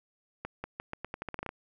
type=accelerating click train; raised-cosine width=0.5 ms; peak=-21 dBFS; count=13; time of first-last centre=0.45-1.491 s; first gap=190 ms; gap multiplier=0.84; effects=none